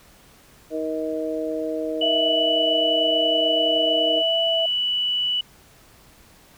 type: harmonic tone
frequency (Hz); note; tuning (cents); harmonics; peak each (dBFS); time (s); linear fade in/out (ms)
157.5; D#3; +21; 2 / 3 / 4; -28 / -28 / -28; 0.7-4.23; 50
type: tone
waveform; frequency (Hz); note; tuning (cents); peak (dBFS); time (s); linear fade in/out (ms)
sine; 2960; F#7; 0; -20; 2.01-5.41; 5
type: tone with vibrato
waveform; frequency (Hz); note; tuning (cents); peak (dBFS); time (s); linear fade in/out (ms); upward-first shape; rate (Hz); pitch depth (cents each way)
sine; 659.3; E5; 0; -22; 2.02-4.66; 5; sine; 2.6; 8
effects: pink hiss -52 dBFS RMS until 6.57 s